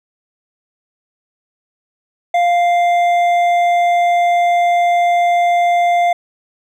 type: tone with hard clipping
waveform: sine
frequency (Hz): 698.5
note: F5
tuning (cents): 0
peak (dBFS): -12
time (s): 2.34-6.13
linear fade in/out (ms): 5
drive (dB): 7
effects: none